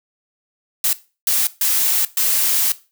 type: noise bursts at uneven times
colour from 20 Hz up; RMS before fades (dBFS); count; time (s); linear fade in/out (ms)
blue; -17; 4; 0.84-0.93 / 1.27-1.47 / 1.61-2.05 / 2.17-2.72; 2
effects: noise-tail reverb RT60 0.3 s tail -17 dB re dry